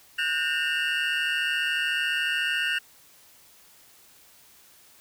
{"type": "tone cluster", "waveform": "triangle", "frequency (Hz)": [1458, 1578, 1820, 2712, 2866], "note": ["F#6", "G6", "A#6", "E7", "F7"], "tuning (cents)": [-26, 11, -42, 49, 44], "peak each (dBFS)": -29, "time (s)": [0.18, 2.79], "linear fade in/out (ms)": 10, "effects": ["white hiss -55 dBFS RMS until 5 s"]}